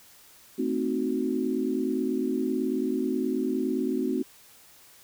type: chord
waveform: sine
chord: A diminished seventh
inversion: none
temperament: equal with one note detuned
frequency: 223.3 / 261.6 / 311.1 / 370 Hz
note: A3 / C4 / Eb4 / Gb4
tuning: +26 / 0 / 0 / 0 cents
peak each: -32 / -28 / -32 / -30 dBFS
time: 0.58-4.23 s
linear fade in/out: 10 ms
effects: white hiss -54 dBFS RMS until 5.03 s